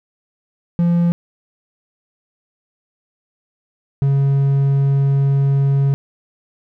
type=tone pair in turn; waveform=triangle; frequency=171.9 / 138.38 Hz; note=F3 / C#3; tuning=-27 / -3 cents; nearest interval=major third; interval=376 cents; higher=first; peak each=-10 dBFS; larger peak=neither; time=0.79-1.12 / 4.02-5.94 s; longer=second; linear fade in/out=0 ms; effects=none